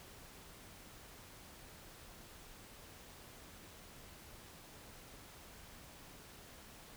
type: silence
effects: pink hiss -56 dBFS RMS until 6.96 s